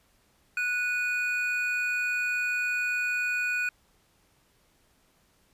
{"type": "tone pair together", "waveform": "triangle", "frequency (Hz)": [1471.6, 2475], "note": ["F#6", "D#7"], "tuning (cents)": [-10, -10], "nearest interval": "major sixth", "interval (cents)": 900, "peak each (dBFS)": -27, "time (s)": [0.57, 3.69], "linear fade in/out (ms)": 2, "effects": ["pink hiss -66 dBFS RMS until 5.53 s", "resampled to 32000 Hz"]}